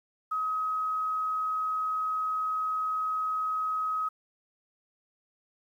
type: tone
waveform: sine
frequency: 1269 Hz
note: D#6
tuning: 34 cents sharp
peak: -27 dBFS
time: 0.31-4.09 s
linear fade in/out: 10 ms
effects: 10-bit